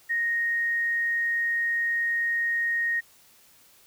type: tone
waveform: sine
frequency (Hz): 1864.7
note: A#6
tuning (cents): 0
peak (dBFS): -23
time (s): 0.09-3.01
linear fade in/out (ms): 20
effects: white hiss -57 dBFS RMS until 3.86 s